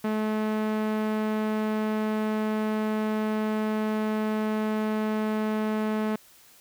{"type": "tone with low-pass filter", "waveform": "sawtooth", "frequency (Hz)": 215.6, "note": "A3", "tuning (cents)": -35, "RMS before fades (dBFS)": -27, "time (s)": [0.04, 6.16], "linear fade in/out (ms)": 5, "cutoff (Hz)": 2300, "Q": 0.57, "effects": ["white hiss -55 dBFS RMS until 6.6 s"]}